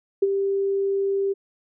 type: tone with ADSR envelope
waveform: sine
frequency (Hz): 393.7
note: G4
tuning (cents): +8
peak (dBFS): -13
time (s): 0.22-1.34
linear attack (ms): 8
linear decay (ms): 32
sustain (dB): -7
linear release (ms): 23
effects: none